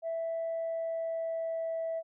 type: tone with pitch glide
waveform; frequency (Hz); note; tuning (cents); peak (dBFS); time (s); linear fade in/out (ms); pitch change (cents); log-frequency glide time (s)
sine; 659.3 to 655.1; E5 to E5; 0 to -11; -30; 0.02-2.03; 50; -11; 0.46-1.8
effects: tanh soft clip ceiling -28 dBFS